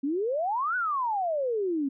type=exponential two-way sweep; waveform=sine; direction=up then down; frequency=263.8 to 1511 to 263.8 Hz; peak=-25 dBFS; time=0.03-1.89 s; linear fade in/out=10 ms; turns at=0.76 s; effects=none